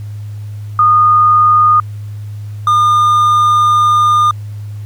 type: tone pair in turn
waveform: sine / triangle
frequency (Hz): 1227 / 1212.2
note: D#6 / D#6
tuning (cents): -25 / -46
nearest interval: unison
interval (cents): 21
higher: first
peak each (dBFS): -5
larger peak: neither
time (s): 0.79-1.8 / 2.67-4.31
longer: second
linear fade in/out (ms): 2
effects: added 104 Hz sine -22 dBFS peak until 4.85 s + pink hiss -47 dBFS RMS until 4.85 s